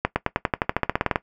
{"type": "accelerating click train", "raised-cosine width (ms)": 0.5, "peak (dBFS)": -4, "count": 16, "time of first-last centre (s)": [0.05, 1.159], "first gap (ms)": 110, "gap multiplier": 0.94, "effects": ["noise-tail reverb RT60 0.1 s tail -17 dB re dry"]}